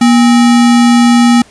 sine tone with sample-and-hold, 239.3 Hz, A#3, 46 cents sharp, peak -3 dBFS, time 0.01-1.42 s, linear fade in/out 5 ms, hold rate 1050 Hz, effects pink hiss -42 dBFS RMS until 1.5 s + resampled to 22050 Hz

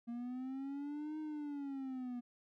triangle linear two-way sweep, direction up then down, 233.1 to 311.1 to 240.6 Hz, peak -38 dBFS, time 0.07-2.21 s, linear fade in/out 20 ms, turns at 1.19 s, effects none

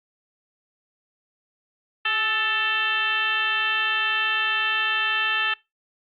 sine tone with frequency modulation, 2212 Hz, C#7, 4 cents flat, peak -20 dBFS, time 2.05-5.54 s, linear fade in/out 5 ms, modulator 451 Hz, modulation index 2.2, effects noise-tail reverb RT60 0.2 s tail -22 dB re dry + Opus 48 kbps

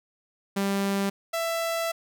sawtooth tone pair in turn, 197.6 / 664.6 Hz, G3 / E5, +14 / +14 cents, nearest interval octave + major sixth, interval 2100 cents, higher second, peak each -20 / -22 dBFS, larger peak first, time 0.56-1.1 / 1.33-1.92 s, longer second, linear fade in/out 10 ms, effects none

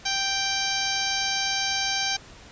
harmonic tone, 784 Hz, G5, in tune, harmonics 1 / 2 / 3 / 4 / 5 / 6 / 7 / 8, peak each -32 / -32 / -32 / -32 / -32 / -32 / -32 / -32 dBFS, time 0.05-2.17 s, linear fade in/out 10 ms, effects pink hiss -47 dBFS RMS until 2.51 s + resampled to 16000 Hz

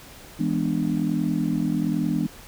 sine chord, E dominant seventh, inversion none, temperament just, 164.81 / 206 / 247.2 / 296.7 Hz, E3 / G#3 / B3 / D4, 0 / -14 / +2 / +18 cents, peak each -26 dBFS, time 0.39-2.27 s, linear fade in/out 10 ms, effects tanh soft clip ceiling -12 dBFS + pink hiss -45 dBFS RMS until 2.47 s

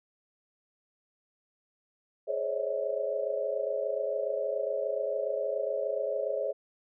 sine tone cluster, 421.2 / 527 / 554 / 584 / 639 Hz, G#4 / C5 / C#5 / D5 / D#5, +24 / +12 / -1 / -10 / +46 cents, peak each -36 / -36 / -32 / -39 / -35 dBFS, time 2.27-6.53 s, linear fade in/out 20 ms, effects none

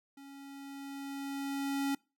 square tone with level ramp, 277.2 Hz, C#4, in tune, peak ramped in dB -50 to -30 dBFS, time 0.17-1.95 s, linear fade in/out 5 ms, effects noise-tail reverb RT60 0.3 s tail -25 dB re dry

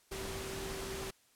sine tone in noise, 385.9 Hz, G4, 27 cents flat, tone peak -43 dBFS, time 0.11-1.11 s, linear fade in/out 10 ms, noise pink, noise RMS -42 dBFS, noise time 0.11-1.11 s, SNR -4 dB, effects white hiss -68 dBFS RMS until 1.35 s + low-pass 12000 Hz 12 dB/octave

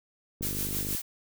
click train, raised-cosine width 3 ms, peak -24 dBFS, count 28, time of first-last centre 0.41-0.949 s, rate 50.1 Hz
blue noise with tremolo, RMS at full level -31 dBFS, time 0.42-1.02 s, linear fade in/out 10 ms, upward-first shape sine, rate 6.3 Hz, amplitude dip 45%
effects none

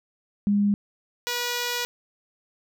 sine / 5% pulse tone pair in turn, 203.7 / 484.5 Hz, G#3 / B4, -33 / -33 cents, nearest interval octave + minor third, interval 1500 cents, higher second, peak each -18 / -14 dBFS, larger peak second, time 0.47-0.74 / 1.27-1.85 s, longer second, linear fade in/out 0 ms, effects none

